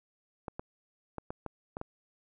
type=clicks; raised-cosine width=1 ms; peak=-23 dBFS; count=7; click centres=0.482 / 0.595 / 1.183 / 1.305 / 1.463 / 1.769 / 1.814 s; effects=none